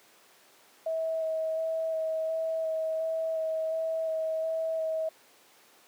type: tone with vibrato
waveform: sine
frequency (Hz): 643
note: E5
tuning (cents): -43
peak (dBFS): -27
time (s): 0.86-5.09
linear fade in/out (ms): 5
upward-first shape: square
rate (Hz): 1.4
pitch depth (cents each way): 10
effects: pink hiss -58 dBFS RMS until 5.87 s + high-pass 400 Hz 12 dB/octave